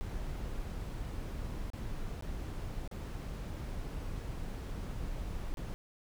brown noise with dropouts, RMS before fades -39 dBFS, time 0.01-5.74 s, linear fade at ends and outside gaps 0 ms, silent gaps 1.702-1.734 / 2.209-2.224 / 2.876-2.913 / 5.54-5.572 s, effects none

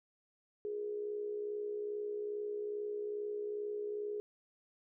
sine tone with amplitude modulation, 416.5 Hz, G#4, 5 cents sharp, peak -34 dBFS, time 0.65-4.2 s, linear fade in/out 0 ms, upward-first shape sine, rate 62.4 Hz, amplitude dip 50%, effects none

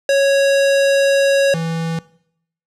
square tone pair in turn, 553 / 164.41 Hz, C#5 / E3, -4 / -4 cents, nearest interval octave + major sixth, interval 2100 cents, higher first, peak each -12 / -20 dBFS, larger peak first, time 0.09-1.54 / 1.54-1.99 s, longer first, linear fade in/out 2 ms, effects noise-tail reverb RT60 0.7 s tail -20 dB re dry + low-pass 8000 Hz 12 dB/octave

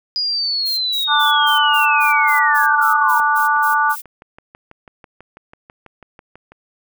sine linear sweep, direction down, 4933 to 895 Hz, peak -17 dBFS, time 0.16-3.2 s, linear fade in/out 0 ms
violet noise bursts, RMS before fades -30 dBFS, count 13, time 0.65-4.02 s, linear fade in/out 20 ms, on 130 ms, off 140 ms
harmonic tone, 293.7 Hz, D4, in tune, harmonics 3 / 4 / 5, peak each -17 / -17 / -17 dBFS, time 1.07-3.96 s, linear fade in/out 50 ms
click train, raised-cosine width 0.5 ms, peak -25 dBFS, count 20, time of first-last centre 3.4-6.52 s, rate 6.09 Hz
effects none

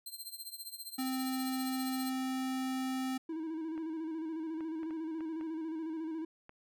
15% pulse tone with tremolo, 4151 Hz, C8, 15 cents flat, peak -33 dBFS, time 0.06-2.1 s, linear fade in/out 5 ms, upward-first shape triangle, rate 15 Hz, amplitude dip 90%
square tone, 260.8 Hz, C4, 5 cents flat, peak -34 dBFS, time 0.98-3.18 s, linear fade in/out 10 ms
triangle tone with vibrato, 320.4 Hz, E4, 49 cents flat, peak -34 dBFS, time 3.29-6.25 s, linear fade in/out 5 ms, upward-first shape square, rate 14 Hz, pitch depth 41 cents each way
clicks, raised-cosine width 0.5 ms, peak -36 dBFS, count 7, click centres 3.778 / 4.607 / 4.832 / 4.908 / 5.207 / 5.411 / 6.494 s
effects none

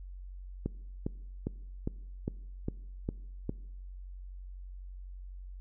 click train, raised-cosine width 3 ms, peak -19 dBFS, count 8, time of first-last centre 0.66-3.494 s, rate 2.47 Hz, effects noise-tail reverb RT60 0.9 s tail -22 dB re dry + added 46 Hz sine -42 dBFS peak until 5.6 s

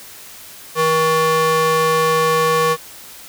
square ring-modulated tone, 319.9 Hz, D#4, 48 cents sharp, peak -11 dBFS, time 0.75-2.77 s, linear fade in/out 50 ms, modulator 798 Hz, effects white hiss -38 dBFS RMS until 3.28 s

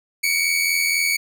sawtooth tone pair together, 2218 / 2302 Hz, C#7 / D7, 0 / -35 cents, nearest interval minor second, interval 65 cents, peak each -17 / -18 dBFS, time 0.23-1.17 s, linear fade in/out 10 ms, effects none

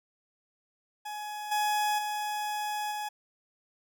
40% pulse tone with level steps, 841 Hz, G#5, 22 cents sharp, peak -35 / -25 / -30 / -32 dBFS, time 1.05-3.09 s, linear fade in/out 10 ms, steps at 1.51 / 1.98 / 2.91 s, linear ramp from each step 10 ms, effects none

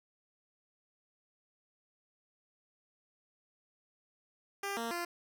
10% pulse tone with pitch steps, 398.6 / 231 / 346.2 Hz, G4 / A#3 / F4, +29 / -16 / -15 cents, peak -27 dBFS, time 4.63-5.05 s, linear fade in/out 5 ms, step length 140 ms, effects none

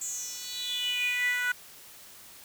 10% pulse tone with high-pass filter sweep, 492.6 Hz, B4, 5 cents flat, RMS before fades -31 dBFS, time 0.01-1.52 s, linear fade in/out 5 ms, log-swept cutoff 7400 to 1500 Hz, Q 7.6, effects white hiss -50 dBFS RMS until 2.44 s

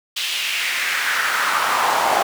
brown noise with high-pass filter sweep, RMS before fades -20 dBFS, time 0.16-2.23 s, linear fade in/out 10 ms, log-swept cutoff 3200 to 760 Hz, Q 2.6, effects none

